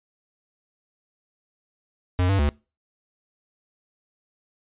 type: tone with pitch steps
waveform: square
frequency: 90.4 / 97.8 / 72.7 Hz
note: F#2 / G2 / D2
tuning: -40 / -4 / -17 cents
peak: -19 dBFS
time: 2.19-2.49 s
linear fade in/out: 0 ms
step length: 100 ms
effects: noise-tail reverb RT60 0.3 s tail -24 dB re dry + resampled to 8000 Hz